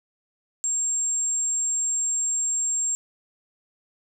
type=tone; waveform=sine; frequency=7459 Hz; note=A#8; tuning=in tune; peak=-22 dBFS; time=0.64-2.95 s; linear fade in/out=0 ms; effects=none